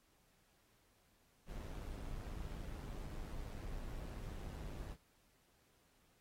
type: noise with amplitude modulation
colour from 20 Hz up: brown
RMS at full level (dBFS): -44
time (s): 1.46-4.97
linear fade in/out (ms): 50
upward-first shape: sine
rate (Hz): 103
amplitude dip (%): 45
effects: pink hiss -74 dBFS RMS until 6.2 s + AAC 48 kbps